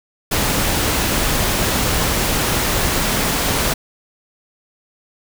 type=noise; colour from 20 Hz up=pink; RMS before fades=-18 dBFS; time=0.31-3.74 s; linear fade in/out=10 ms; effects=none